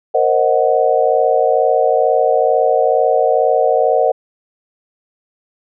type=chord; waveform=sine; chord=C half-diminished seventh; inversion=third; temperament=equal with one note detuned; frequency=466.2 / 528.4 / 622.3 / 740 Hz; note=Bb4 / C5 / Eb5 / Gb5; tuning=0 / +17 / 0 / 0 cents; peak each=-16 dBFS; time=0.14-4.12 s; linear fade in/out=10 ms; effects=none